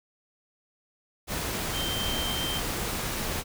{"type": "tone in noise", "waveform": "sine", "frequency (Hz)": 3136, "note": "G7", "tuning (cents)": 0, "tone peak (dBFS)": -31, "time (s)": [1.72, 2.62], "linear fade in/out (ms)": 50, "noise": "pink", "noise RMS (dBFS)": -31, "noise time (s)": [1.27, 3.44], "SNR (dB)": -3, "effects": []}